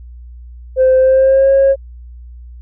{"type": "tone with pitch glide", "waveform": "sine", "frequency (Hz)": [519, 544.2], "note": ["C5", "C#5"], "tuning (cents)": [-14, -32], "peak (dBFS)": -5, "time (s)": [0.76, 1.76], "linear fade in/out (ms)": 50, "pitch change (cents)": 82, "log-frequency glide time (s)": [0.98, 1.51], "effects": ["tanh soft clip ceiling -4 dBFS", "added 60 Hz sine -31 dBFS peak until 2.61 s"]}